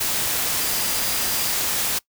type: tone in noise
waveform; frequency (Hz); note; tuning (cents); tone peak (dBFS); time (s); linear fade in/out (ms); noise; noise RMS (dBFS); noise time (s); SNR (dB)
sine; 4836; D8; +50; -33; 0.6-1.55; 10; white; -23; 0-1.99; -13
effects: noise-tail reverb RT60 0.1 s tail -22 dB re dry